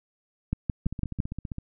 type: two click trains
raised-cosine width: 5 ms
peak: -21 / -13 dBFS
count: 12 / 5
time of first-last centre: 0.86-1.584 / 0.53-1.201 s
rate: 15.2 / 5.96 Hz
effects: none

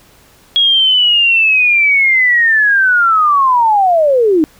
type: linear sweep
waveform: sine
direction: down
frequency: 3314 to 296 Hz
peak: -7 dBFS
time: 0.56-4.44 s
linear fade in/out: 0 ms
effects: pink hiss -46 dBFS RMS until 4.59 s

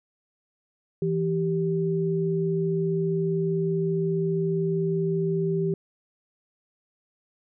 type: tone pair together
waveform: sine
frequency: 164.81 / 390.4 Hz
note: E3 / G4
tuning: 0 / -7 cents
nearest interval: octave + minor third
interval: 1493 cents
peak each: -25 dBFS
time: 1.02-5.74 s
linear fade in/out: 2 ms
effects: none

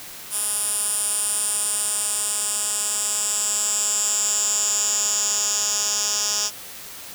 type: tone with band-pass filter sweep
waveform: 10% pulse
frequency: 208 Hz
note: G#3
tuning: 3 cents sharp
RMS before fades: -23 dBFS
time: 0.3-6.51 s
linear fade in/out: 50 ms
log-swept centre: 10000 to 6200 Hz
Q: 6.5
effects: white hiss -38 dBFS RMS until 7.14 s

